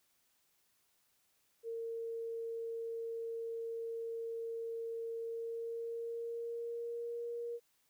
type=tone with pitch glide; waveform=sine; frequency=458.3 to 471.7 Hz; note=A#4 to A#4; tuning=-29 to +20 cents; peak=-38 dBFS; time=1.63-7.6 s; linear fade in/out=50 ms; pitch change=+49 cents; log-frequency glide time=5.21-7.27 s; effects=white hiss -75 dBFS RMS until 7.89 s